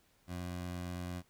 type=tone with vibrato; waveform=20% pulse; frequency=88.8 Hz; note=F2; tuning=29 cents sharp; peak=-34 dBFS; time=0.27-1.23 s; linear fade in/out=50 ms; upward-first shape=triangle; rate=16 Hz; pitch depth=11 cents each way; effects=pink hiss -70 dBFS RMS until 1.29 s